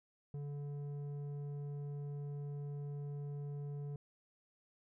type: tone with low-pass filter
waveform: square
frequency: 144 Hz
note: D3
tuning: 34 cents flat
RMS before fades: -43 dBFS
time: 0.34-3.96 s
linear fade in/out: 2 ms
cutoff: 400 Hz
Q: 0.81
effects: none